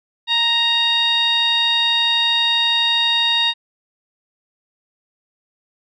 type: tone with low-pass filter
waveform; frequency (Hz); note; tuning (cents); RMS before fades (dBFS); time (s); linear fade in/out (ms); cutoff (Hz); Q
15% pulse; 932.3; A#5; 0; -17; 0.27-3.54; 50; 3800; 6
effects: none